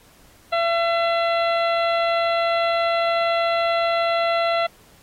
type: harmonic tone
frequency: 675 Hz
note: E5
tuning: 41 cents sharp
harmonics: 1 / 2 / 3 / 4 / 5 / 6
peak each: -19 / -25 / -29 / -31 / -33 / -35 dBFS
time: 0.52-4.67 s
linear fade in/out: 10 ms
effects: pink hiss -53 dBFS RMS until 5.02 s + AAC 48 kbps